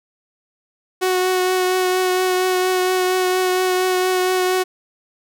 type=tone with vibrato; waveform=sawtooth; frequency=368.8 Hz; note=F#4; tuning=6 cents flat; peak=-12 dBFS; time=1.01-4.64 s; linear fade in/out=20 ms; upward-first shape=triangle; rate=4.3 Hz; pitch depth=17 cents each way; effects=none